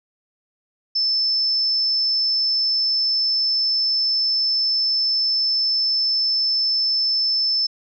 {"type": "tone", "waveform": "sine", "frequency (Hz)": 5274, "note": "E8", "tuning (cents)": 0, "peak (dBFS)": -17, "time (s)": [0.95, 7.67], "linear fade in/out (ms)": 10, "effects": []}